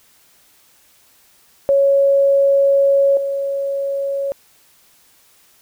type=tone with level steps; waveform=sine; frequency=554.4 Hz; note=C#5; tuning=in tune; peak=-10 / -18 dBFS; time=1.69-4.32 s; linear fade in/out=0 ms; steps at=3.17 s; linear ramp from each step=2 ms; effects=white hiss -53 dBFS RMS until 5.61 s